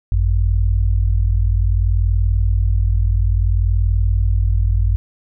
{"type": "tone pair together", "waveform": "sine", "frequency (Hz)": [51.91, 92.5], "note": ["G#1", "F#2"], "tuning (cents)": [0, 0], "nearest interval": "minor seventh", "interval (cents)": 1000, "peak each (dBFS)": [-14, -17], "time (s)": [0.12, 4.96], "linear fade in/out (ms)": 0, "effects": []}